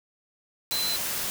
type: tone in noise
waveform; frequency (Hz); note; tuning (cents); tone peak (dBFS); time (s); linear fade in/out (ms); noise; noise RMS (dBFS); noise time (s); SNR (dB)
sine; 4054; B7; +45; -27; 0.72-0.96; 0; white; -30; 0.71-1.3; 0
effects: none